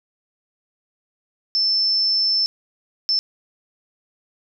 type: tone bursts at uneven times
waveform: sine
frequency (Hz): 5300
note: E8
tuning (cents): +9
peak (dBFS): -16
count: 2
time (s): 1.55-2.46 / 3.09-3.19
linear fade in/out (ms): 0
effects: none